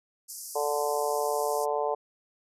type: band-pass noise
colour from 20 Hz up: white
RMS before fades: -41 dBFS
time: 0.28-1.66 s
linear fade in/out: 20 ms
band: 4800 to 13000 Hz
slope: 96 dB/octave
type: harmonic tone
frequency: 146.83 Hz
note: D3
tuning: in tune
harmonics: 3 / 4 / 5 / 6 / 7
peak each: -30 / -31 / -32 / -33 / -36 dBFS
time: 0.55-1.95 s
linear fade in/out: 10 ms
effects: none